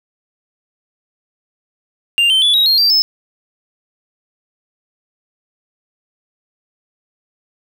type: tone with pitch steps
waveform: triangle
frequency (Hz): 2794 / 3100 / 3440 / 3817 / 4235 / 4699 / 5214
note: F7 / G7 / A7 / A#7 / C8 / D8 / E8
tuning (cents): 0 / -20 / -40 / +40 / +20 / 0 / -20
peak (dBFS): -8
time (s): 2.18-3.02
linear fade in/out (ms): 0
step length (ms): 120
effects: none